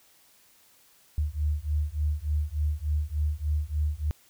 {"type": "beating tone pair", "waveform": "sine", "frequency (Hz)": [73.6, 77], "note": ["D2", "D#2"], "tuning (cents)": [4, -17], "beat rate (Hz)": 3.4, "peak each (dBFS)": -28, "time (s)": [1.18, 4.11], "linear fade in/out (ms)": 0, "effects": ["white hiss -60 dBFS RMS until 4.29 s"]}